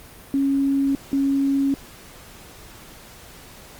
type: tone pair in turn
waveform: sine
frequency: 275.4 / 275.4 Hz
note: C#4 / C#4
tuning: -11 / -11 cents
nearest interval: unison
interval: 0 cents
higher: neither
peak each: -17 dBFS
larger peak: neither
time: 0.34-0.95 / 1.13-1.74 s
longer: neither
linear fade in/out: 0 ms
effects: pink hiss -44 dBFS RMS until 3.79 s + Opus 32 kbps